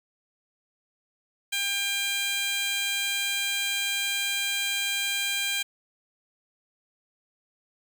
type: tone with high-pass filter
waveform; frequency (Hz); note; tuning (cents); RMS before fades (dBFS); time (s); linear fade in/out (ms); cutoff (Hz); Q
15% pulse; 799; G5; +33; -28; 1.52-5.63; 10; 2700; 1
effects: 9-bit

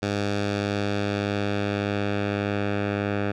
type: tone with low-pass filter sweep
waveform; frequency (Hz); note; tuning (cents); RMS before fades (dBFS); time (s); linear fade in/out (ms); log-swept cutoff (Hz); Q
10% pulse; 101.7; G#2; -36; -26; 0.02-3.32; 10; 5300 to 2300; 1.1
effects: none

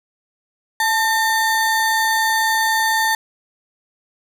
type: ring-modulated tone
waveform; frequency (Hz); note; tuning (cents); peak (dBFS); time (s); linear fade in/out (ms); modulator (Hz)
square; 1346; E6; +36; -13; 0.8-3.15; 2; 468
effects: none

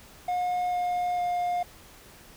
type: tone with pitch steps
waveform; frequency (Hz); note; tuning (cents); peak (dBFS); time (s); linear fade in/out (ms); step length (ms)
triangle; 719 / 714 / 709.1; F#5 / F5 / F5; -50 / +38 / +26; -23; 0.28-1.63; 5; 450
effects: pink hiss -51 dBFS RMS until 2.36 s

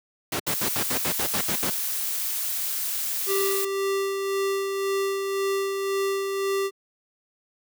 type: noise bursts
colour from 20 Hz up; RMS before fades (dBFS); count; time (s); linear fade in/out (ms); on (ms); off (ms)
pink; -26; 10; 0.32-1.702; 5; 77; 68
type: noise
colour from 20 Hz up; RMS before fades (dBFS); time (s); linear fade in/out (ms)
blue; -28; 0.47-3.65; 5
type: tone with tremolo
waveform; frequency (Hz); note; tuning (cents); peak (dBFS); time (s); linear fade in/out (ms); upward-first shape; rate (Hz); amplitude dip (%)
square; 392; G4; 0; -23; 3.26-6.71; 50; sine; 1.9; 35
effects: high-pass 150 Hz 12 dB/octave

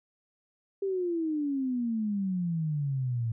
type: exponential sweep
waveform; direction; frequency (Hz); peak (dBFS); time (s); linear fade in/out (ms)
sine; down; 398.3 to 111.8; -27; 0.82-3.32; 5
effects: none

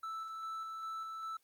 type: tone with tremolo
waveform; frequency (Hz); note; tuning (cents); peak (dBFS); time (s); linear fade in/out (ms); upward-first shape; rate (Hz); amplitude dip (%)
triangle; 1318.5; E6; 0; -37; 0.03-1.37; 5; square; 2.5; 25
effects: white hiss -75 dBFS RMS until 1.43 s + Opus 32 kbps

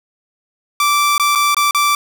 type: tone with dropouts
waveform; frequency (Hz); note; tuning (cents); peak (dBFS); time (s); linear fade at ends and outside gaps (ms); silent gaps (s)
sawtooth; 1168; D6; -10; -8; 0.8-1.95; 2; 1.18-1.197 / 1.352-1.356 / 1.546-1.567 / 1.71-1.747
effects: none

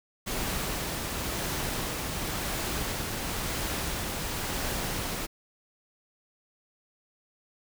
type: noise with tremolo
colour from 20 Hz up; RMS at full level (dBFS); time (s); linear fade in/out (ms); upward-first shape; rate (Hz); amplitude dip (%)
pink; -31; 0.26-5.27; 20; triangle; 0.96; 25
effects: none

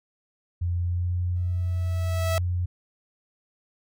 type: tone with pitch glide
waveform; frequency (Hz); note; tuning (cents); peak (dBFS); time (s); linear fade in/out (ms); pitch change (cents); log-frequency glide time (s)
sine; 87.3 to 88.93; F2 to F2; 0 to +32; -23; 0.61-2.66; 10; +32; 0.78-1.15
type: tone with exponential growth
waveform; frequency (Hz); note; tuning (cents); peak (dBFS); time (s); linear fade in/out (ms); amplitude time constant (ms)
sawtooth; 653; E5; -17; -20; 1.36-2.38; 0; 220
effects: none

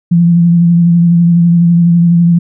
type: tone with vibrato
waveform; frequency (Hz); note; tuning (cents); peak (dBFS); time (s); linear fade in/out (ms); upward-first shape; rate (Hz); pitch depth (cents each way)
sine; 171; F3; -36; -4; 0.11-2.39; 10; triangle; 12; 32
effects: none

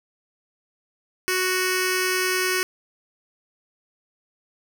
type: tone with notch filter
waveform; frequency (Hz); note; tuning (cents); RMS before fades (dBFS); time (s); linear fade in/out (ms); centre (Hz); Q
10% pulse; 370; F#4; 0; -23; 1.28-2.63; 0; 750; 0.57
effects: none

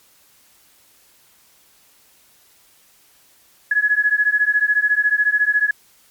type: beating tone pair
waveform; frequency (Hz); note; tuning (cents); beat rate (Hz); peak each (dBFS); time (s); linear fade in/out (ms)
sine; 1682 / 1696; G#6 / G#6; +22 / +36; 14; -17; 3.71-5.71; 5
effects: white hiss -54 dBFS RMS until 6.1 s + MP3 96 kbps

